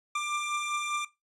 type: beating tone pair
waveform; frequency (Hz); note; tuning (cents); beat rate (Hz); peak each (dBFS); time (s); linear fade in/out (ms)
25% pulse; 1183 / 1188; D6 / D6; +12 / +20; 5; -33 / -26; 0.15-1.05; 5
effects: noise-tail reverb RT60 0.2 s tail -18 dB re dry + resampled to 24000 Hz